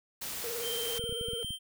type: noise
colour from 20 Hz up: white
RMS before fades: -38 dBFS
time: 0.21-0.99 s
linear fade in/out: 10 ms
type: tone with vibrato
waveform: triangle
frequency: 466.2 Hz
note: A#4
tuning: in tune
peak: -35 dBFS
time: 0.44-1.43 s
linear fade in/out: 0 ms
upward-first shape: triangle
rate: 18 Hz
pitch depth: 80 cents each way
type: tone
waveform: square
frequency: 3136 Hz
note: G7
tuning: in tune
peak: -36 dBFS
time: 0.61-1.59 s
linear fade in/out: 50 ms
type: clicks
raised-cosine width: 5 ms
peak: -30 dBFS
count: 9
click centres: 0.994 / 1.04 / 1.094 / 1.125 / 1.212 / 1.285 / 1.334 / 1.446 / 1.506 s
effects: none